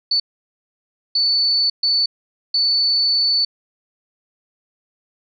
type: tone bursts at uneven times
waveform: sine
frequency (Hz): 4484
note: C#8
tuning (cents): +19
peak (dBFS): -14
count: 4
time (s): 0.11-0.2 / 1.15-1.7 / 1.83-2.06 / 2.54-3.45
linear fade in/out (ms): 5
effects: none